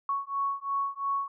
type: beating tone pair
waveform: sine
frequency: 1108.7 / 1111.6 Hz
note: C#6 / C#6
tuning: 0 / +4 cents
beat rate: 2.9 Hz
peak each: -31 / -31 dBFS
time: 0.09-1.28 s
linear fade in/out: 2 ms
effects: none